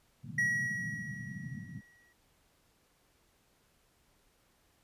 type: band-pass noise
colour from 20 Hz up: pink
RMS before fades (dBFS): -43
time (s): 0.23-1.81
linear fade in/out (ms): 20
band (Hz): 110 to 220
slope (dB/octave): 48
type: tone with exponential decay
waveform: triangle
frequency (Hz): 1915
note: A#6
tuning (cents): +46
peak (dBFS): -24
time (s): 0.38-2.13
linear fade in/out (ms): 5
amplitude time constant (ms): 380
effects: pink hiss -70 dBFS RMS until 4.83 s + resampled to 32000 Hz